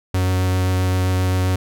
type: tone with vibrato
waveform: 45% pulse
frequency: 92.5 Hz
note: F#2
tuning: in tune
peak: -16 dBFS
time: 0.14-1.56 s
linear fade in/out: 5 ms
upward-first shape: triangle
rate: 7.6 Hz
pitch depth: 10 cents each way
effects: none